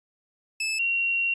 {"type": "tone pair in turn", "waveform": ["sawtooth", "sine"], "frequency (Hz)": [2616, 2746], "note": ["E7", "F7"], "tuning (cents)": [-14, -30], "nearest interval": "minor second", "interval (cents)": 84, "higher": "second", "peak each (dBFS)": -22, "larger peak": "neither", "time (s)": [[0.6, 0.79], [0.79, 1.34]], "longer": "second", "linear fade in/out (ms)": 5, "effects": ["resampled to 22050 Hz"]}